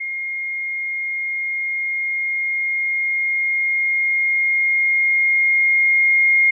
sine tone with level ramp, 2136 Hz, C7, 35 cents sharp, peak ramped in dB -23 to -11 dBFS, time 0-6.51 s, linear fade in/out 10 ms, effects none

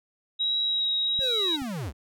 sine tone with vibrato, 3834 Hz, A#7, 48 cents sharp, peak -23 dBFS, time 0.39-1.57 s, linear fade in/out 20 ms, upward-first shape triangle, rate 1.3 Hz, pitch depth 15 cents each way
square linear sweep, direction down, 560 to 51.91 Hz, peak -31 dBFS, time 1.19-1.93 s, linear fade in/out 50 ms
clicks, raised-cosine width 5 ms, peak -29 dBFS, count 2, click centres 1.191 / 1.619 s
effects none

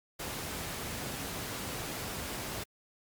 pink noise, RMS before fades -38 dBFS, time 0.19-2.64 s, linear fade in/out 10 ms, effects high-pass 60 Hz 12 dB/octave + Opus 48 kbps

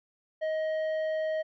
sine tone with tanh clipping, 629 Hz, D#5, 19 cents sharp, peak -29 dBFS, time 0.41-1.43 s, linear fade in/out 20 ms, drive 8 dB, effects none

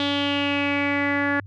sawtooth tone with low-pass filter sweep, 284.6 Hz, C#4, 46 cents sharp, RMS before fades -23 dBFS, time 0-1.4 s, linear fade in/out 2 ms, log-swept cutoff 3500 to 1700 Hz, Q 5.9, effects added 99 Hz sine -38 dBFS peak until 1.46 s

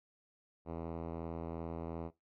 5% pulse tone with low-pass filter, 82.8 Hz, E2, 8 cents sharp, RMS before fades -42 dBFS, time 0.65-2.11 s, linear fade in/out 50 ms, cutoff 820 Hz, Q 0.52, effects noise-tail reverb RT60 0.2 s tail -19 dB re dry

